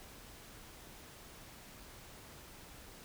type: silence
effects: pink hiss -54 dBFS RMS until 3.04 s